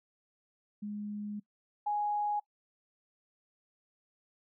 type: tone pair in turn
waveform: sine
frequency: 207.7 / 830.8 Hz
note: G#3 / G#5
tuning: 0 / 0 cents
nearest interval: 2 octaves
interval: 2400 cents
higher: second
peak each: -36 / -29 dBFS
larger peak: second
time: 0.82-1.4 / 1.86-2.4 s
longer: first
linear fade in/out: 10 ms
effects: noise-tail reverb RT60 0.1 s tail -22 dB re dry